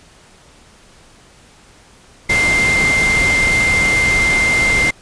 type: tone in noise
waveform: sine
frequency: 2093 Hz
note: C7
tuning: in tune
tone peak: -12 dBFS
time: 2.29-4.91 s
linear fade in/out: 10 ms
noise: pink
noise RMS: -20 dBFS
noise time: 2.29-4.91 s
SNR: +5 dB
effects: pink hiss -46 dBFS RMS until 5.01 s + resampled to 22050 Hz